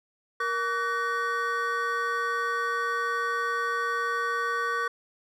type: tone cluster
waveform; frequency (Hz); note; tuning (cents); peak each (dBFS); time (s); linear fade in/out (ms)
triangle; 469.4 / 1143 / 1502 / 1864; A#4 / D6 / F#6 / A#6; +12 / -47 / +26 / -1; -32 / -27 / -29 / -33; 0.4-4.88; 5
effects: none